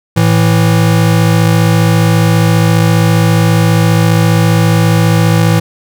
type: tone pair together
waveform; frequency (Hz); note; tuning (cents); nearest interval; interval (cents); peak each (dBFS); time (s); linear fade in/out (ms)
square; 110 / 164.81; A2 / E3; 0 / 0; perfect fifth; 700; -10; 0.16-5.6; 10
effects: none